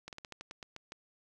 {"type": "slowing click train", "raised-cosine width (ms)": 0.2, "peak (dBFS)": -27, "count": 10, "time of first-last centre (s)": [0.08, 0.921], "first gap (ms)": 48, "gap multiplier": 1.16, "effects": []}